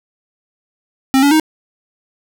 square tone with pitch steps, 266.3 / 284.2 / 312.9 Hz, C4 / C#4 / D#4, +31 / +43 / +10 cents, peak -9 dBFS, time 1.14-1.398 s, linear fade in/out 0 ms, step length 86 ms, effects none

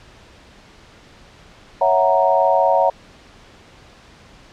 sine chord, F# dominant seventh, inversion second, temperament equal, 554.4 / 659.3 / 740 / 932.3 Hz, C#5 / E5 / F#5 / A#5, 0 / 0 / 0 / 0 cents, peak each -18 dBFS, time 1.81-2.9 s, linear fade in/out 5 ms, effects pink hiss -46 dBFS RMS until 4.52 s + low-pass 5000 Hz 12 dB/octave

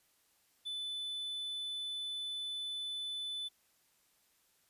triangle tone, 3500 Hz, A7, 10 cents flat, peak -36 dBFS, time 0.65-3.49 s, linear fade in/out 20 ms, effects white hiss -72 dBFS RMS until 4.69 s + resampled to 32000 Hz

